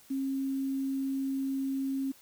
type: tone with quantisation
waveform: sine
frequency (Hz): 270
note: C#4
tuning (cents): -45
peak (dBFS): -29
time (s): 0.1-2.12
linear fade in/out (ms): 10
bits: 9
effects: white hiss -58 dBFS RMS until 2.21 s